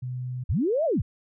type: tone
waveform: sine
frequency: 126 Hz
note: B2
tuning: 35 cents sharp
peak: -29 dBFS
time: 0.02-0.44 s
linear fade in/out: 10 ms
type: linear two-way sweep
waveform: sine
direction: up then down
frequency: 49 to 683 to 49 Hz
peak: -21 dBFS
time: 0.49-1.02 s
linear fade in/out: 10 ms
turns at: 0.85 s
effects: none